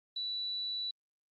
sine tone, 3951 Hz, B7, in tune, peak -34 dBFS, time 0.16-0.91 s, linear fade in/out 5 ms, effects Opus 24 kbps

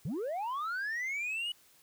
sine linear sweep, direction up, 117.6 to 2960 Hz, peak -30 dBFS, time 0.05-1.52 s, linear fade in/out 5 ms, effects tanh soft clip ceiling -32 dBFS + white hiss -63 dBFS RMS until 1.82 s

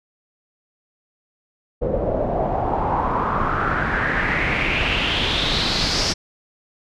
pink noise with low-pass filter sweep, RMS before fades -21 dBFS, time 1.81-6.14 s, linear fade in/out 20 ms, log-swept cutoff 500 to 5400 Hz, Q 4.5, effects none

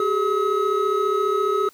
triangle tone cluster, 385.2 / 419.9 / 1280 Hz, G4 / G#4 / D#6, -30 / +19 / +49 cents, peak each -21 dBFS, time 0-1.69 s, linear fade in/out 2 ms, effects white hiss -54 dBFS RMS until 1.73 s

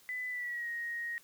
sine tone with pitch glide, 2000 to 1876.9 Hz, B6 to A#6, +21 to +11 cents, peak -35 dBFS, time 0.09-1.18 s, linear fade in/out 0 ms, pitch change -110 cents, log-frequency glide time 0.29-0.69 s, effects white hiss -62 dBFS RMS until 1.23 s

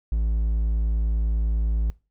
triangle tone, 55 Hz, A1, in tune, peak -18 dBFS, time 0.12-1.9 s, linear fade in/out 0 ms, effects noise-tail reverb RT60 0.3 s tail -22 dB re dry

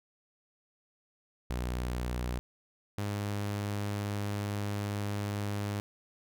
sawtooth tone pair in turn, 61.2 / 102.36 Hz, B1 / G#2, -15 / -25 cents, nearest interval major sixth, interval 890 cents, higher second, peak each -28 dBFS, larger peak neither, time 1.5-2.39 / 2.98-5.8 s, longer second, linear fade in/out 0 ms, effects none

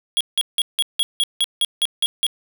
square tone bursts, 3322 Hz, G#7, in tune, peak -16 dBFS, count 11, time 0.17-2.266 s, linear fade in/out 0 ms, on 36 ms, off 170 ms, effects none

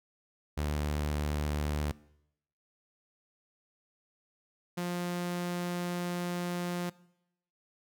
sawtooth tone pair in turn, 74.3 / 176.16 Hz, D2 / F3, +21 / +15 cents, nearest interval octave + minor third, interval 1494 cents, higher second, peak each -26 / -28 dBFS, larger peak first, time 0.57-1.92 / 4.77-6.9 s, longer second, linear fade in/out 10 ms, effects noise-tail reverb RT60 0.8 s tail -21 dB re dry

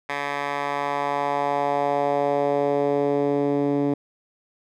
10% pulse tone with band-pass filter sweep, 142.8 Hz, D3, 48 cents flat, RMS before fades -23 dBFS, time 0.09-3.94 s, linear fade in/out 5 ms, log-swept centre 1600 to 290 Hz, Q 1.7, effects none

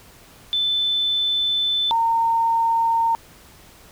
sine tone pair in turn, 3520 / 915.8 Hz, A7 / A#5, 0 / -31 cents, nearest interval octave + major seventh, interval 2331 cents, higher first, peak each -18 / -16 dBFS, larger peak second, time 0.53-1.91 / 1.91-3.15 s, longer first, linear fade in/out 0 ms, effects pink hiss -48 dBFS RMS until 3.91 s

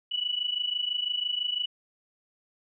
sine tone pair together, 2934 / 2960 Hz, F#7 / F#7, -15 / 0 cents, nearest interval unison, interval 15 cents, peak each -31 / -29 dBFS, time 0.11-1.66 s, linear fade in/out 10 ms, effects none

